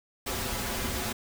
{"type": "noise with comb filter", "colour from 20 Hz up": "pink", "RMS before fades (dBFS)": -32, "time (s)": [0.26, 1.13], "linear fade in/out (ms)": 10, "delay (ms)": 6.5, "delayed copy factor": -0.75, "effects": []}